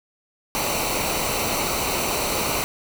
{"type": "noise with comb filter", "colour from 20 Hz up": "pink", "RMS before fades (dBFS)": -24, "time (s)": [0.55, 2.64], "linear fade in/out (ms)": 0, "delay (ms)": 0.59, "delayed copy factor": -0.65, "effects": []}